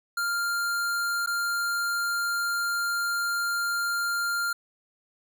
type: tone with dropouts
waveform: square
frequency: 1396.9 Hz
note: F6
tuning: in tune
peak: -26 dBFS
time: 0.17-4.53 s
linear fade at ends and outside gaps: 5 ms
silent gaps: 1.262-1.272 s
effects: none